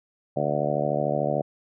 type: harmonic tone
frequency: 73.42 Hz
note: D2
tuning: in tune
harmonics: 2 / 3 / 4 / 5 / 6 / 7 / 8 / 9 / 10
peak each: -30 / -33 / -34 / -35 / -34 / -32 / -27 / -30 / -32 dBFS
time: 0.36-1.42 s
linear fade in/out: 10 ms
effects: none